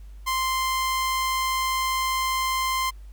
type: tone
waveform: sawtooth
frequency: 1045 Hz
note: C6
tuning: 2 cents flat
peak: -19 dBFS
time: 0.26-2.91 s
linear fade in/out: 20 ms
effects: added 50 Hz sine -39 dBFS peak until 3.12 s + pink hiss -62 dBFS RMS until 3.12 s